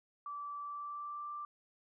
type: tone with pitch glide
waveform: sine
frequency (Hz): 1160 to 1178.2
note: D6 to D6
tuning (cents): -22 to +5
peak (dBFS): -40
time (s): 0.26-1.45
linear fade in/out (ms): 2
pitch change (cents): +27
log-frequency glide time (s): 0.6-1.31
effects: none